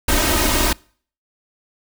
pink noise with comb filter, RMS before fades -17 dBFS, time 0.08-0.73 s, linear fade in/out 5 ms, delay 3.2 ms, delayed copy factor +0.85, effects noise-tail reverb RT60 0.5 s tail -26 dB re dry

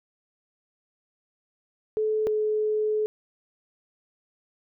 sine tone pair in turn, 432.3 / 428.1 Hz, A4 / A4, -31 / -47 cents, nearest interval unison, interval 16 cents, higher first, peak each -22 dBFS, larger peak neither, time 1.97-2.27 / 2.27-3.06 s, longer second, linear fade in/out 0 ms, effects none

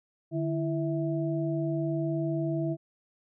sine tone cluster, 150.2 / 331 / 653 Hz, D3 / E4 / E5, +39 / +7 / -17 cents, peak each -30 / -30 / -35 dBFS, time 0.31-2.77 s, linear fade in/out 50 ms, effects none

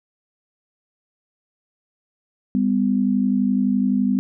sine tone pair together, 199.9 / 251.7 Hz, G3 / B3, +34 / +33 cents, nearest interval major third, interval 399 cents, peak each -19 dBFS, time 2.55-4.19 s, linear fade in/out 0 ms, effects none

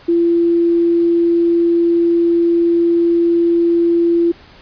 sine tone, 340 Hz, F4, 46 cents flat, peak -10 dBFS, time 0.08-4.32 s, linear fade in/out 10 ms, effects pink hiss -43 dBFS RMS until 4.61 s + resampled to 11025 Hz

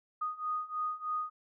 sine beating tone pair, 1238 / 1241.2 Hz, D#6 / D#6, -9 / -5 cents, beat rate 3.2 Hz, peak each -37 / -35 dBFS, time 0.21-1.3 s, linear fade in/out 10 ms, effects none

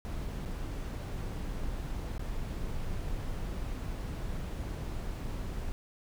brown noise with dropouts, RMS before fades -36 dBFS, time 0.05-5.72 s, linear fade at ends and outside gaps 0 ms, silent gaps 0.451-0.458 / 2.18-2.194 s, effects none

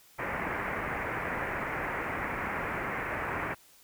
white low-pass noise, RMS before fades -34 dBFS, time 0.18-3.55 s, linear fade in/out 20 ms, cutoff 2200 Hz, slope 48 dB/octave, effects white hiss -59 dBFS RMS until 3.83 s

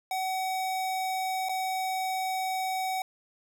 square tone with dropouts, 754 Hz, F#5, 32 cents sharp, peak -29 dBFS, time 0.11-3.02 s, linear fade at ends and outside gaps 2 ms, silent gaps 1.487-1.493 s, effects none

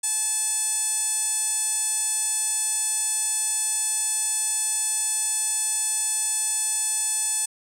sawtooth tone with band-pass filter, 868 Hz, A5, 24 cents flat, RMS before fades -25 dBFS, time 0.03-7.46 s, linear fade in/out 10 ms, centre 8400 Hz, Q 8.9, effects none

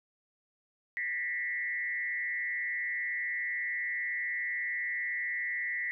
sine tone with frequency modulation, 1965 Hz, B6, 9 cents flat, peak -31 dBFS, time 0.97-5.91 s, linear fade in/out 0 ms, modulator 147 Hz, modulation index 0.86, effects none

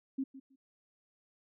sine tone with echo, 267.9 Hz, C4, 41 cents sharp, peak -31 dBFS, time 0.18-0.24 s, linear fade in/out 10 ms, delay 160 ms, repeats 2, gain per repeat -15 dB, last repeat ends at 0.56 s, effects none

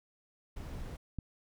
brown noise, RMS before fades -42 dBFS, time 0.56-0.97 s, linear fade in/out 10 ms
click, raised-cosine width 5 ms, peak -25 dBFS, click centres 1.187 s
effects none

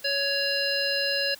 harmonic tone with a mistuned harmonic, 558 Hz, C#5, 11 cents sharp, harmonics 1 / 3 / 5 / 7 / 9, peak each -30 / -30 / -30 / -30 / -30 dBFS, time 0.04-1.35 s, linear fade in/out 10 ms, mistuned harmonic 7, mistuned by +86 cents, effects white hiss -49 dBFS RMS until 1.39 s

